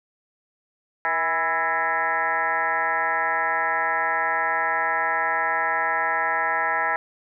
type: tone with frequency modulation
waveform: sine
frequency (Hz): 1327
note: E6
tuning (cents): +11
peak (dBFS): -20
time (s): 1.05-6.96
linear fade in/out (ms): 0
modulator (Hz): 170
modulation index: 3.8
effects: none